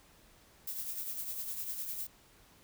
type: noise with tremolo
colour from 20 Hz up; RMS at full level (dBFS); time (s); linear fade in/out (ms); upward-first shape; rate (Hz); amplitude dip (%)
violet; -37; 0.67-2.07; 5; triangle; 9.9; 55
effects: pink hiss -62 dBFS RMS until 2.63 s